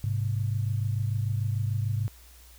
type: tone pair together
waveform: sine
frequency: 103.83 / 130.61 Hz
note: G#2 / C3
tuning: 0 / -3 cents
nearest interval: major third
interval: 397 cents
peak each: -26 / -31 dBFS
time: 0.04-2.08 s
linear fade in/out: 0 ms
effects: added 60 Hz sine -51 dBFS peak until 2.58 s + white hiss -55 dBFS RMS until 2.58 s